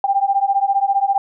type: beating tone pair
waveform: sine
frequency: 784 / 799 Hz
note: G5 / G5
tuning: 0 / +33 cents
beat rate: 15 Hz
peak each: -17 dBFS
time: 0.04-1.18 s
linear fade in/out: 2 ms
effects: none